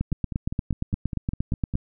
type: two click trains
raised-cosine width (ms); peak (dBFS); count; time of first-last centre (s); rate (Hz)
5; -17 / -12; 9 / 16; 0.12-1.739 / 0.01-1.754; 4.94 / 8.6
effects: none